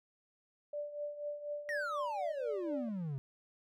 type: tone with tremolo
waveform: sine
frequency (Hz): 587.3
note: D5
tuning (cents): 0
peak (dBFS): -35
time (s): 0.73-2.89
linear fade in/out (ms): 5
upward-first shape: triangle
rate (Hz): 4.1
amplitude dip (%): 75
type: exponential sweep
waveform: triangle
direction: down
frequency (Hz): 1918 to 129.6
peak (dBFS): -34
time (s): 1.69-3.18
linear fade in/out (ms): 0
effects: none